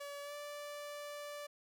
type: tone with pitch glide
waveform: sawtooth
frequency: 571 to 584.3 Hz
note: D5 to D5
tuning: -49 to -9 cents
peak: -40 dBFS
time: 0-1.47 s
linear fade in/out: 10 ms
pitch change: +40 cents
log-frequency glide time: 0.22-0.34 s
effects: none